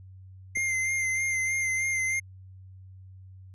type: tone with vibrato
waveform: square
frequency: 2093 Hz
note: C7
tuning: in tune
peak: -26 dBFS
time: 0.55-2.2 s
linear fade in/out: 10 ms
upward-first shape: sine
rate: 3.2 Hz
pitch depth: 26 cents each way
type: click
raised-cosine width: 2 ms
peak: -30 dBFS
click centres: 0.572 s
effects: added 94 Hz sine -45 dBFS peak until 3.54 s + resampled to 24000 Hz